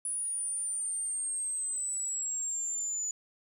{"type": "exponential sweep", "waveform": "sine", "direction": "down", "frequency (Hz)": [9840, 6920], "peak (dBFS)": -31, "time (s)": [0.05, 3.11], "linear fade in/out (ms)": 2, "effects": ["10-bit"]}